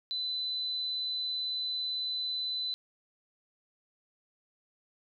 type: tone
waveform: sine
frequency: 4011 Hz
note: B7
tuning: 26 cents sharp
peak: -31 dBFS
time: 0.11-2.74 s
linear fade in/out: 0 ms
effects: none